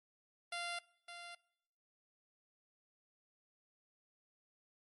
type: tone with echo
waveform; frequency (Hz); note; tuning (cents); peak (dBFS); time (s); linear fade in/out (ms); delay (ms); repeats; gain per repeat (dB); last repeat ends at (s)
10% pulse; 694; F5; -11; -31; 0.52-0.79; 5; 560; 1; -9; 1.35
effects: noise-tail reverb RT60 0.8 s tail -24 dB re dry + MP3 48 kbps